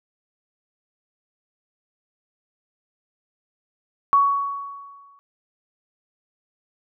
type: tone with exponential decay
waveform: sine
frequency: 1120 Hz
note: C#6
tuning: 18 cents sharp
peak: -11 dBFS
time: 4.13-5.19 s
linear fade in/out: 0 ms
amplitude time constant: 230 ms
effects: none